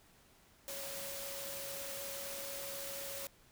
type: tone in noise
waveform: sine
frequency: 554.4 Hz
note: C#5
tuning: in tune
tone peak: -47 dBFS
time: 0.68-3.27 s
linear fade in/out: 0 ms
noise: white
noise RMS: -44 dBFS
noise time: 0.68-3.27 s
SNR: -6 dB
effects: pink hiss -65 dBFS RMS until 3.51 s